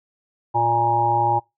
harmonic tone with a mistuned harmonic, 117.8 Hz, A#2, 19 cents sharp, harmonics 1 / 3 / 5 / 7 / 8, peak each -27 / -28 / -30 / -18 / -22 dBFS, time 0.54-1.4 s, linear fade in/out 20 ms, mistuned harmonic 1, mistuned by -31 cents, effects noise-tail reverb RT60 0.2 s tail -24 dB re dry

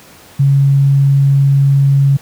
sine tone, 138.59 Hz, C#3, in tune, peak -6 dBFS, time 0.39-2.17 s, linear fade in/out 10 ms, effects pink hiss -40 dBFS RMS until 2.21 s + high-pass 80 Hz 12 dB/octave

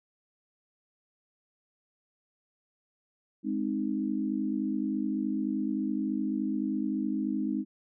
sine chord, Ab major, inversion none, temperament equal, 207.7 / 261.6 / 311.1 Hz, Ab3 / C4 / Eb4, 0 / 0 / 0 cents, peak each -32 dBFS, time 3.43-7.65 s, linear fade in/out 50 ms, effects none

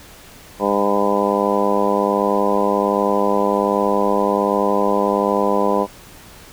harmonic tone with a mistuned harmonic, 101.3 Hz, G#2, 43 cents flat, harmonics 2 / 3 / 4 / 5 / 6 / 7 / 8 / 9 / 10, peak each -23 / -25 / -22 / -21 / -23 / -27 / -26 / -27 / -22 dBFS, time 0.59-5.87 s, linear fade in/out 50 ms, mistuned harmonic 10, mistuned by -21 cents, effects pink hiss -42 dBFS RMS until 6.52 s

